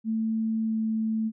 sine tone with pitch glide, 222.1 to 220.7 Hz, A3 to A3, +16 to +5 cents, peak -24 dBFS, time 0.04-1.32 s, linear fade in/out 50 ms, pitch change -11 cents, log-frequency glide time 0.65-0.77 s, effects none

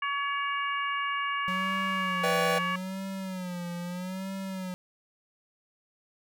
harmonic tone, 565 Hz, C#5, 33 cents sharp, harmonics 2 / 3 / 4 / 5, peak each -30 / -34 / -36 / -38 dBFS, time 0.02-2.76 s, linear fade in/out 5 ms
square tone with vibrato, 183.2 Hz, F#3, 17 cents flat, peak -34 dBFS, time 1.48-4.74 s, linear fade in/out 0 ms, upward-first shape sine, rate 0.78 Hz, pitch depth 93 cents each way
square chord, E minor seventh, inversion second, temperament equal, 493.9 / 587.3 / 659.3 / 784 Hz, B4 / D5 / E5 / G5, 0 / 0 / 0 / 0 cents, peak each -30 / -33 / -36 / -33 dBFS, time 2.23-2.59 s, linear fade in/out 10 ms
effects none

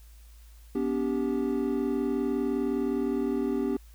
triangle chord, G major, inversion first, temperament equal with one note detuned, 246.9 / 286.5 / 392 Hz, B3 / D4 / G4, 0 / -43 / 0 cents, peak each -28 dBFS, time 0.75-3.77 s, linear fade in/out 5 ms, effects added 55 Hz sine -48 dBFS peak until 3.94 s + white hiss -61 dBFS RMS until 3.94 s

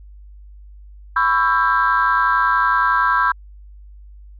sine chord, C# half-diminished seventh, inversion third, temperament just, 997.9 / 1108.7 / 1330.5 / 1596.6 Hz, B5 / C#6 / E6 / G6, +18 / 0 / +16 / +31 cents, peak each -18 / -20 / -18 / -18 dBFS, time 1.16-3.32 s, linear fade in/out 5 ms, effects tanh soft clip ceiling -6 dBFS + added 50 Hz sine -38 dBFS peak until 4.39 s

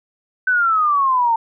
sine exponential sweep, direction down, 1531 to 899 Hz, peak -13 dBFS, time 0.47-1.36 s, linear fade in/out 5 ms, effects none

